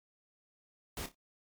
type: noise with echo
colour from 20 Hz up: pink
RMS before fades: -40 dBFS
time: 0.97-1.06 s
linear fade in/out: 2 ms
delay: 29 ms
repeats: 3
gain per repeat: -11 dB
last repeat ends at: 1.147 s
effects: MP3 96 kbps